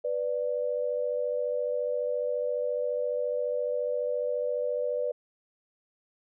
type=tone pair together; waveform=sine; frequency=494.5 / 589 Hz; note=B4 / D5; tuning=+2 / +5 cents; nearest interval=minor third; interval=303 cents; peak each=-29 / -30 dBFS; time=0.04-5.12 s; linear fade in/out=10 ms; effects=none